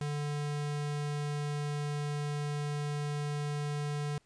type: tone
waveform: square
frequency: 146.7 Hz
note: D3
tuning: 2 cents flat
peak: -33 dBFS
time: 0.01-4.18 s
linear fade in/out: 2 ms
effects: pink hiss -70 dBFS RMS until 4.25 s + resampled to 22050 Hz